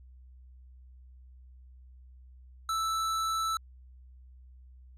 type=tone; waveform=square; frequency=1318.5 Hz; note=E6; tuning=in tune; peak=-29 dBFS; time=2.69-3.57 s; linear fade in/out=2 ms; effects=added 63 Hz sine -50 dBFS peak until 4.97 s + low-pass 11000 Hz 12 dB/octave